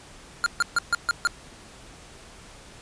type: tone bursts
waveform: square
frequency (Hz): 1404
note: F6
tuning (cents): +9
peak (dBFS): -19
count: 6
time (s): 0.44-1.272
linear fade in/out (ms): 0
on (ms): 22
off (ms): 140
effects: pink hiss -47 dBFS RMS until 2.81 s + resampled to 22050 Hz